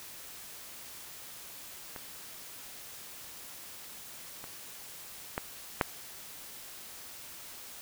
clicks, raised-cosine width 0.5 ms, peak -26 / -28 / -16 / -9 dBFS, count 4, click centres 1.962 / 4.441 / 5.379 / 5.812 s, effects white hiss -47 dBFS RMS until 7.81 s

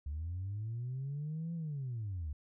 sine linear two-way sweep, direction up then down, 69.7 to 170 to 69.7 Hz, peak -35 dBFS, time 0.06-2.33 s, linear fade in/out 5 ms, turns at 1.54 s, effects tanh soft clip ceiling -33 dBFS

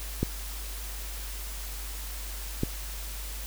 clicks, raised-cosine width 3 ms, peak -12 dBFS, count 2, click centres 0.23 / 2.634 s, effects added 50 Hz sine -36 dBFS peak until 3.46 s + white hiss -41 dBFS RMS until 3.46 s

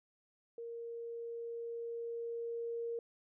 sine tone with level ramp, 465.9 Hz, A#4, 1 cent flat, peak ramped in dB -42 to -36 dBFS, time 0.58-2.99 s, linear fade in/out 2 ms, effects none

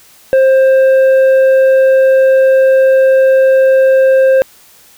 sine tone with tanh clipping, 529 Hz, C5, 19 cents sharp, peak -6 dBFS, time 0.33-4.42 s, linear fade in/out 0 ms, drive 6 dB, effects white hiss -43 dBFS RMS until 4.97 s

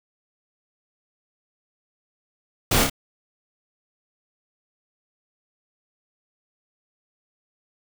pink noise with echo, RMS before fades -20 dBFS, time 2.71-2.84 s, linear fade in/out 5 ms, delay 29 ms, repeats 2, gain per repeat -3 dB, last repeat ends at 2.898 s, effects none

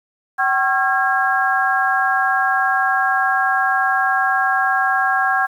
harmonic tone with a mistuned harmonic, 271.7 Hz, C#4, 35 cents flat, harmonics 3 / 4 / 5 / 6, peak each -19 / -22 / -23 / -18 dBFS, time 0.38-5.47 s, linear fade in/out 20 ms, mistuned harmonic 3, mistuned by -110 cents, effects 8-bit

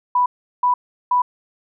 sine tone bursts, 987.8 Hz, B5, in tune, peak -13 dBFS, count 3, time 0.15-1.22 s, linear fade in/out 5 ms, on 110 ms, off 370 ms, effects none

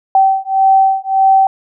sine beating tone pair, 771 / 772.7 Hz, G5 / G5, -29 / -25 cents, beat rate 1.7 Hz, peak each -11 dBFS, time 0.15-1.47 s, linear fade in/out 2 ms, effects none

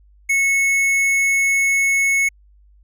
sine tone with tanh clipping, 2198 Hz, C#7, 15 cents flat, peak -16 dBFS, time 0.29-2.29 s, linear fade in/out 10 ms, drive 13 dB, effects added 50 Hz sine -48 dBFS peak until 2.83 s

